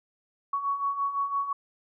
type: beating tone pair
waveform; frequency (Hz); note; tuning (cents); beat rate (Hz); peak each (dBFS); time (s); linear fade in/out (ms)
sine; 1114 / 1119.9; C#6 / C#6; +8 / +17; 5.9; -33 / -27; 0.53-1.53; 5
effects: none